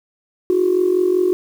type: tone with amplitude modulation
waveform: sine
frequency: 364 Hz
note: F#4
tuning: 28 cents flat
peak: -9 dBFS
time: 0.5-1.33 s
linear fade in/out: 0 ms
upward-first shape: sine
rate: 45.2 Hz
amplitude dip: 75%
effects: tanh soft clip ceiling -6 dBFS + 7-bit